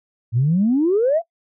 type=exponential sweep; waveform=sine; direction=up; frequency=110 to 704 Hz; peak=-13 dBFS; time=0.32-1.22 s; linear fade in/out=50 ms; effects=noise-tail reverb RT60 0.1 s tail -20 dB re dry + tanh soft clip ceiling -9 dBFS